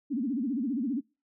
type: tone with vibrato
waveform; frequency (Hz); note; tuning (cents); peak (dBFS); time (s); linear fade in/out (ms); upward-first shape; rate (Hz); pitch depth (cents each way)
sine; 255.7; C4; -40; -27; 0.1-1.01; 20; sine; 15; 250
effects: noise-tail reverb RT60 0.3 s tail -26 dB re dry